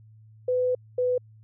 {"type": "tone pair in turn", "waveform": "sine", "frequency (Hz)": [502, 498.8], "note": ["B4", "B4"], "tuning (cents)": [28, 17], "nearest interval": "unison", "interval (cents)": 11, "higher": "first", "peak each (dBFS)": -21, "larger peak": "neither", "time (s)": [[0.48, 0.75], [0.98, 1.18]], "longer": "first", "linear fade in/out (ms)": 5, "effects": ["added 109 Hz sine -49 dBFS peak until 1.43 s"]}